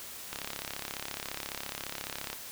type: click train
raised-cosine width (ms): 0.2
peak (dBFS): -18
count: 70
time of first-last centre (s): 0.33-2.33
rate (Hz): 34.5
effects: white hiss -44 dBFS RMS until 2.51 s